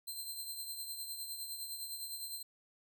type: tone with tremolo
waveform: 10% pulse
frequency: 4125 Hz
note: C8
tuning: 25 cents flat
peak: -32 dBFS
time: 0.07-2.43 s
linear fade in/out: 10 ms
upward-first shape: triangle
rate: 9.8 Hz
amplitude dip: 55%
effects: none